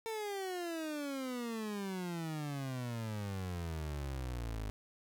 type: exponential sweep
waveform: 30% pulse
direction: down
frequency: 454 to 51.2 Hz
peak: -35 dBFS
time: 0.06-4.7 s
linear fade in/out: 0 ms
effects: none